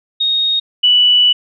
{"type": "tone pair in turn", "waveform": "sine", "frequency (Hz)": [3729, 2960], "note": ["A#7", "F#7"], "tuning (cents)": [0, 0], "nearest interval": "major third", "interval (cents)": 400, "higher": "first", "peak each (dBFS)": [-12, -7], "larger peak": "second", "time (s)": [[0.2, 0.6], [0.83, 1.33]], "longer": "second", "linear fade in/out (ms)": 10, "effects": []}